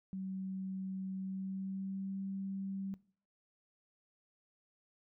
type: tone with pitch glide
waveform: sine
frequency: 190 to 194.1 Hz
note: F#3 to G3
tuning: +46 to -17 cents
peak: -38 dBFS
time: 0.13-2.94 s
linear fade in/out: 0 ms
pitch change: +37 cents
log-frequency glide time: 1.14-2.2 s
effects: noise-tail reverb RT60 0.5 s tail -20 dB re dry